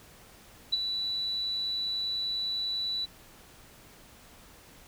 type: tone with ADSR envelope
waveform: sine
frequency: 3955 Hz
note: B7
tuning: 2 cents sharp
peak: -21 dBFS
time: 0.72-3.06 s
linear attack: 15 ms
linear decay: 23 ms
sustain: -8 dB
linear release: 18 ms
effects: pink hiss -54 dBFS RMS until 4.87 s